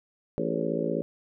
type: harmonic tone with a mistuned harmonic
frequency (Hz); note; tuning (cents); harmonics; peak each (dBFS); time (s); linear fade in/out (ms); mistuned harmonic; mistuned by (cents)
56; A1; +31; 3 / 4 / 5 / 6 / 7 / 8 / 9 / 10; -34 / -34 / -34 / -34 / -34 / -34 / -34 / -34; 0.38-1.02; 0; 8; -68
effects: none